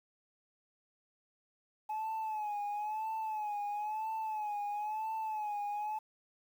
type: tone with vibrato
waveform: sine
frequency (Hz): 852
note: G#5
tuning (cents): +44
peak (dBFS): -32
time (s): 1.89-5.99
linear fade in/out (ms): 10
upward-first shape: sine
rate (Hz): 1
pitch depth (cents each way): 65
effects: tanh soft clip ceiling -33 dBFS + 10-bit